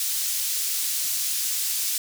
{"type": "high-pass noise", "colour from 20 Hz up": "pink", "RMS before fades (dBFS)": -26, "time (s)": [0, 1.98], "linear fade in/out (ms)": 2, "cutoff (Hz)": 5300, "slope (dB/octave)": 12, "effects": []}